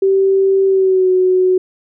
sine tone with pitch glide, 387.2 to 369.5 Hz, G4 to F#4, -21 to -2 cents, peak -9 dBFS, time 0.02-1.58 s, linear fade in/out 5 ms, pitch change -81 cents, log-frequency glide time 0.66-1.1 s, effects none

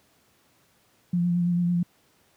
sine tone with vibrato, 174.61 Hz, F3, in tune, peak -20 dBFS, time 1.13-1.83 s, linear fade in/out 5 ms, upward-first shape sine, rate 9 Hz, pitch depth 23 cents each way, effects pink hiss -63 dBFS RMS until 2.36 s + high-pass 100 Hz 12 dB/octave

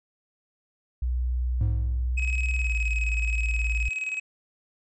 sine tone with pitch glide, 61.74 to 56.62 Hz, B1 to A#1, 0 to -50 cents, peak -23 dBFS, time 1.02-3.89 s, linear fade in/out 5 ms, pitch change -150 cents, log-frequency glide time 2.6-2.76 s
triangle tone with exponential decay, 105.2 Hz, G#2, 23 cents sharp, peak -18 dBFS, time 1.61-2.3 s, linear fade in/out 0 ms, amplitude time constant 150 ms
triangle tone with tremolo, 2547 Hz, D#7, 40 cents sharp, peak -24 dBFS, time 2.17-4.2 s, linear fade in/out 10 ms, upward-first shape square, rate 19 Hz, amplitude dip 55%
effects tanh soft clip ceiling -14 dBFS + resampled to 22050 Hz

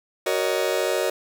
40% pulse chord, D# minor seventh, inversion first, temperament just, 373.4 / 466.7 / 560 / 622.3 Hz, F#4 / A#4 / C#5 / D#5, +16 / +2 / +18 / 0 cents, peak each -26 dBFS, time 0.26-1.1 s, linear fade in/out 5 ms, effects none

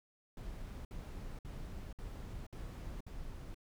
brown noise bursts, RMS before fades -45 dBFS, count 6, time 0.37-3.545 s, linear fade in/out 2 ms, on 480 ms, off 59 ms, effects none

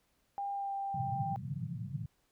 sine tone with pitch glide, 800 to 789.9 Hz, G5 to G5, +35 to +13 cents, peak -34 dBFS, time 0.38-1.36 s, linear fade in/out 0 ms, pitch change -22 cents, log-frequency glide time 0.52-0.73 s
pink band-pass noise, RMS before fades -39 dBFS, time 0.94-2.06 s, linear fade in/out 5 ms, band 110 to 170 Hz, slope 48 dB/octave
effects pink hiss -75 dBFS RMS until 2.31 s

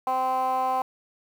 15% pulse tone with band-pass filter, 258.9 Hz, C4, 18 cents flat, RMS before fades -25 dBFS, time 0.07-0.82 s, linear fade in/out 2 ms, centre 890 Hz, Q 6.8, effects 8-bit

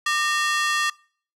sawtooth ring-modulated tone, 1515 Hz, F#6, 40 cents sharp, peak -13 dBFS, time 0.06-0.9 s, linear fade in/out 5 ms, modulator 323 Hz, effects noise-tail reverb RT60 0.5 s tail -25 dB re dry + low-pass 8000 Hz 12 dB/octave

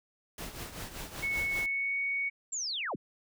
pink noise with tremolo, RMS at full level -39 dBFS, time 0.38-1.66 s, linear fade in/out 2 ms, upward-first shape triangle, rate 5.2 Hz, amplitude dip 70%
sine tone with pitch glide, 2207 to 2231 Hz, C#7 to C#7, -8 to +11 cents, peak -29 dBFS, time 1.22-2.3 s, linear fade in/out 20 ms, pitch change +19 cents, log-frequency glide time 1.63-1.98 s
sine linear sweep, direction down, 7560 to 58.27 Hz, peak -32 dBFS, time 2.52-2.96 s, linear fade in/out 10 ms
effects none

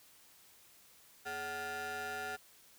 30% pulse ring-modulated tone, 329.6 Hz, E4, in tune, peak -33 dBFS, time 1.25-2.37 s, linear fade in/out 20 ms, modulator 1080 Hz, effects white hiss -62 dBFS RMS until 2.78 s

